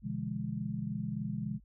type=chord; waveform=sine; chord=B diminished seventh; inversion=none; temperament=equal with one note detuned; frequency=123.47 / 146.83 / 170.33 / 207.7 Hz; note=B2 / D3 / F3 / Ab3; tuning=0 / 0 / -43 / 0 cents; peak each=-40 / -40 / -40 / -37 dBFS; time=0.02-1.6 s; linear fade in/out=50 ms; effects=added 50 Hz sine -57 dBFS peak until 1.64 s